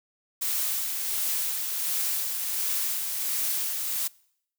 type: noise with tremolo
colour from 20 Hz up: blue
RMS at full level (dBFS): -27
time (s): 0.41-4.08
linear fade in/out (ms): 10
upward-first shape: sine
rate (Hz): 1.4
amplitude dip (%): 35
effects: noise-tail reverb RT60 0.7 s tail -24 dB re dry